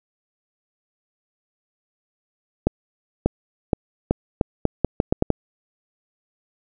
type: accelerating click train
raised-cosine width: 2 ms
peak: -3 dBFS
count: 11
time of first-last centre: 2.67-5.303 s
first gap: 590 ms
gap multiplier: 0.8
effects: none